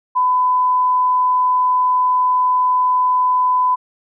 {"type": "tone", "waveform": "sine", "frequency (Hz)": 1004, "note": "B5", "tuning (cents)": 28, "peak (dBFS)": -12, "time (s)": [0.15, 3.76], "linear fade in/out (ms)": 20, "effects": []}